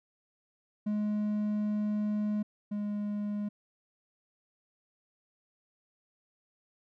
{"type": "tone pair in turn", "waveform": "triangle", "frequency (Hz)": [210, 207], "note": ["G#3", "G#3"], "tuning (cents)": [19, -5], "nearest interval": "unison", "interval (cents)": 24, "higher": "first", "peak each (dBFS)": [-26, -29], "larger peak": "first", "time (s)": [[0.86, 2.43], [2.71, 3.49]], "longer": "first", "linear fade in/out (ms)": 10, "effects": []}